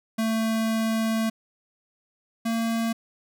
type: tone pair in turn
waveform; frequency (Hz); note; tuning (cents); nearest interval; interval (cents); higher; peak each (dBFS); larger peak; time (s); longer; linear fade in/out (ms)
square; 223 / 227.9; A3 / A#3; +23 / -39; unison; 38; second; -23 / -24; first; 0.18-1.3 / 2.45-2.93; first; 10
effects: none